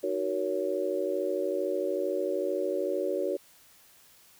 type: chord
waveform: sine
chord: D# minor seventh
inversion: none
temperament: just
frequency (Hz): 311.1 / 373.4 / 466.7 / 560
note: D#4 / F#4 / A#4 / C#5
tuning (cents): 0 / +16 / +2 / +18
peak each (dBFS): -36 / -31 / -34 / -31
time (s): 0.03-3.37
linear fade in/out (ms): 10
effects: white hiss -58 dBFS RMS until 4.39 s